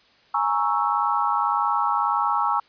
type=chord; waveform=sine; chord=A# half-diminished seventh; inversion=third; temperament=equal; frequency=830.6 / 932.3 / 1108.7 / 1318.5 Hz; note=G#5 / A#5 / C#6 / E6; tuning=0 / 0 / 0 / 0 cents; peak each=-25 dBFS; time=0.34-2.6 s; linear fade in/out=5 ms; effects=white hiss -57 dBFS RMS until 2.68 s + resampled to 11025 Hz